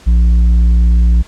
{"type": "tone with tanh clipping", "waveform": "sine", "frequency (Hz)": 58.27, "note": "A#1", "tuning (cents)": 0, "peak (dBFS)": -7, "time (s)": [0.06, 1.23], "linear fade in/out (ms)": 20, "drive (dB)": 6, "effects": ["pink hiss -41 dBFS RMS until 1.27 s", "low-pass 8000 Hz 12 dB/octave"]}